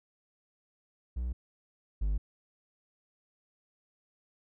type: tone pair in turn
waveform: triangle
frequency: 61 / 50.49 Hz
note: B1 / G#1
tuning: -21 / -48 cents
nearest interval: minor third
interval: 327 cents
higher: first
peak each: -29 / -25 dBFS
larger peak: second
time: 1.16-1.33 / 2.01-2.18 s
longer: neither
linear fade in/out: 10 ms
effects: none